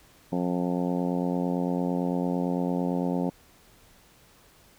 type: harmonic tone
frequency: 88.9 Hz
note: F2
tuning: 31 cents sharp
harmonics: 2 / 3 / 4 / 5 / 6 / 7 / 8 / 9 / 10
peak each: -28 / -29 / -36 / -36 / -35 / -41 / -39 / -42 / -41 dBFS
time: 0.32-3.3 s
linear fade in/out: 5 ms
effects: pink hiss -57 dBFS RMS until 4.78 s